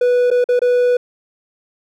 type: tone with dropouts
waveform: triangle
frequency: 491.9 Hz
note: B4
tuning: 7 cents flat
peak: -9 dBFS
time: 0.01-0.97 s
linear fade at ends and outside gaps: 5 ms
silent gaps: 0.304-0.312 / 0.442-0.488 / 0.593-0.617 s
effects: none